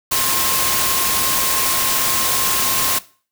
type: tone in noise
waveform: sine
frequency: 1066 Hz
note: C6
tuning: 32 cents sharp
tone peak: -25 dBFS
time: 0.11-2.99 s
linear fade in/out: 10 ms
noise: white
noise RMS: -18 dBFS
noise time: 0.11-2.99 s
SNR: -10 dB
effects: noise-tail reverb RT60 0.4 s tail -19 dB re dry